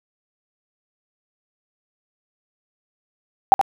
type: tone with echo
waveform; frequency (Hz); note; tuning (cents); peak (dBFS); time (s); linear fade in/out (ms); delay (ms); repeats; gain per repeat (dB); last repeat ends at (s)
sine; 784; G5; 0; -5; 3.52-3.54; 0; 73; 1; -6; 3.613
effects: none